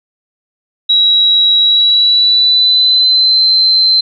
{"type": "tone with pitch glide", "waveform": "sine", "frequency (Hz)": [3871, 4094], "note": ["B7", "C8"], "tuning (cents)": [-35, -38], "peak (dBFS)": -6, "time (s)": [0.89, 4.01], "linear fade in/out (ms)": 10, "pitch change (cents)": 97, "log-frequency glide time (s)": [1.61, 3.43], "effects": []}